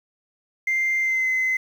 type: tone with pitch glide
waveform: sine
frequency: 2093 to 2049 Hz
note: C7 to C7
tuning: 0 to -37 cents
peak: -18 dBFS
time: 0.67-1.57 s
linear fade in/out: 5 ms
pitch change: -37 cents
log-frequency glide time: 1-1.28 s
effects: tanh soft clip ceiling -16 dBFS + 8-bit